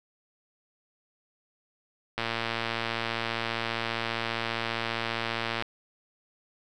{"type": "click train", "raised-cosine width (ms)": 0.3, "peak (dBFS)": -13, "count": 397, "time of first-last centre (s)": [2.18, 5.623], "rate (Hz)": 115, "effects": []}